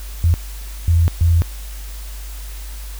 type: tone bursts at uneven times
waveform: sine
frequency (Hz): 84.1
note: E2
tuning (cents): +35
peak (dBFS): -10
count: 3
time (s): 0.24-0.34 / 0.88-1.08 / 1.21-1.42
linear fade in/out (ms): 0
effects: added 50 Hz sine -28 dBFS peak until 2.99 s + white hiss -39 dBFS RMS until 2.99 s